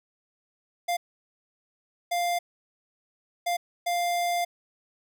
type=tone bursts at uneven times; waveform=square; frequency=698.5 Hz; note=F5; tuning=in tune; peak=-25 dBFS; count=4; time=0.88-0.97 / 2.11-2.39 / 3.46-3.57 / 3.86-4.45 s; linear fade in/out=10 ms; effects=none